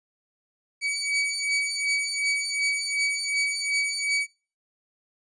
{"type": "beating tone pair", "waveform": "sawtooth", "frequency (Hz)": [2271, 2273.7], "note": ["C#7", "C#7"], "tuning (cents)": [41, 43], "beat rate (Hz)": 2.7, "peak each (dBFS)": [-25, -23], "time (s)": [0.81, 4.27], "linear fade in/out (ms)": 50, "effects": ["noise-tail reverb RT60 0.4 s tail -26 dB re dry", "resampled to 22050 Hz"]}